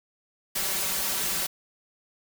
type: noise with comb filter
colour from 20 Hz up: white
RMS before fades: -28 dBFS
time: 0.55-1.47 s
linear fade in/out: 10 ms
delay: 5.2 ms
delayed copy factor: +1
effects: none